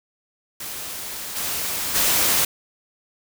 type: noise with level steps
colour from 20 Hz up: white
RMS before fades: -32 / -26 / -19 dBFS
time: 0.6-2.45 s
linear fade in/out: 5 ms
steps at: 1.35 / 1.94 s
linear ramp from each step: 20 ms
effects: none